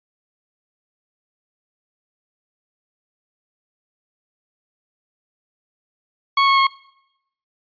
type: tone with pitch steps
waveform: sawtooth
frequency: 1105 / 1095.5 / 1086 Hz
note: C#6 / C#6 / C#6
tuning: -6 / -21 / -36 cents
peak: -9 dBFS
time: 6.37-6.67 s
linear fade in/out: 5 ms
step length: 100 ms
effects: noise-tail reverb RT60 0.8 s tail -21 dB re dry + resampled to 11025 Hz